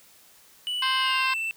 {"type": "tone with pitch glide", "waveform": "triangle", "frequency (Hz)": [2960, 2668], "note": ["F#7", "E7"], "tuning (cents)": [0, 20], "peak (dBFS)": -25, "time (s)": [0.67, 1.51], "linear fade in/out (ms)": 0, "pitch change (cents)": -180, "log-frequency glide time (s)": [0.97, 1.3]}
{"type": "harmonic tone", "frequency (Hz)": 523.3, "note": "C5", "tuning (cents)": 0, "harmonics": [2, 3, 4, 5, 6, 7, 8, 9, 10], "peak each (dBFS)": [-26, -30, -32, -34, -36, -37, -38, -39, -40], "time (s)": [0.82, 1.34], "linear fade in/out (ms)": 5}
{"effects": ["white hiss -55 dBFS RMS until 1.56 s"]}